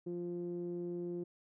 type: tone with low-pass filter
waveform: sawtooth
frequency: 174.61 Hz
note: F3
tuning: in tune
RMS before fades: -40 dBFS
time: 0.06-1.24 s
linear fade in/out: 10 ms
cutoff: 370 Hz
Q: 4.7
effects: none